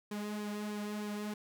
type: tone with flanger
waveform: sawtooth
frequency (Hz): 208.8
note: G#3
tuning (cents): +10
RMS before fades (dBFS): -39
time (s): 0.11-1.34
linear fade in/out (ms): 5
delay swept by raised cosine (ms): 1.4 to 3.5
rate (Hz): 3.2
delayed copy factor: -0.65
effects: none